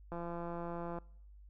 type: click train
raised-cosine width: 1 ms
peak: -29 dBFS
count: 149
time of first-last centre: 0.12-0.985 s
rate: 171 Hz
effects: noise-tail reverb RT60 0.7 s tail -24 dB re dry + added 50 Hz sine -53 dBFS peak until 1.49 s